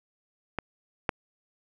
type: clicks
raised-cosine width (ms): 0.5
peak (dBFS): -14 / -9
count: 2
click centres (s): 0.587 / 1.092
effects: none